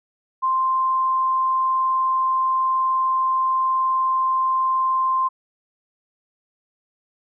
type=tone; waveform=sine; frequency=1046.5 Hz; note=C6; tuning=in tune; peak=-17 dBFS; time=0.42-5.29 s; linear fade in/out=20 ms; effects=none